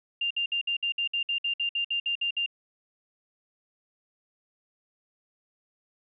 sine tone bursts, 2794 Hz, F7, in tune, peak -25 dBFS, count 15, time 0.21-2.462 s, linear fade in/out 5 ms, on 96 ms, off 58 ms, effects none

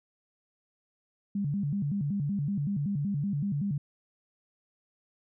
sine tone with vibrato, 170 Hz, F3, 46 cents flat, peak -27 dBFS, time 1.35-3.78 s, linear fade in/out 5 ms, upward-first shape square, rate 5.3 Hz, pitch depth 290 cents each way, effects none

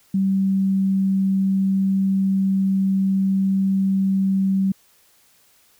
sine tone, 192.9 Hz, G3, 28 cents flat, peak -16 dBFS, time 0.14-4.72 s, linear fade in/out 5 ms, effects white hiss -57 dBFS RMS until 5.79 s

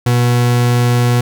40% pulse tone, 121.5 Hz, B2, 28 cents flat, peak -9 dBFS, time 0.06-1.21 s, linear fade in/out 5 ms, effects none

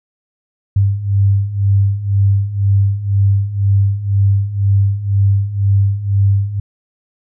sine beating tone pair, 98 / 100 Hz, G2 / G2, 0 / +35 cents, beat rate 2 Hz, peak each -16 / -12 dBFS, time 0.76-6.6 s, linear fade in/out 5 ms, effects none

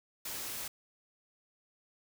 white noise, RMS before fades -40 dBFS, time 0.25-0.68 s, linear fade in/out 5 ms, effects none

